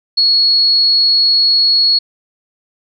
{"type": "tone", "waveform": "sine", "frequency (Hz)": 4344, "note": "C#8", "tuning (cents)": -36, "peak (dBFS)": -8, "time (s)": [0.17, 1.99], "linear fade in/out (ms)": 10, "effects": []}